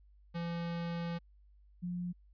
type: tone pair in turn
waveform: square / sine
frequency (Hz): 170 / 177.05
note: F3 / F3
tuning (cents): -46 / +24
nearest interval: minor second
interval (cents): 70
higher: second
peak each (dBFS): -36 / -35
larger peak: second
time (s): 0.34-1.19 / 1.82-2.13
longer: first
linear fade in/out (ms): 20
effects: added 50 Hz sine -59 dBFS peak until 2.33 s + resampled to 11025 Hz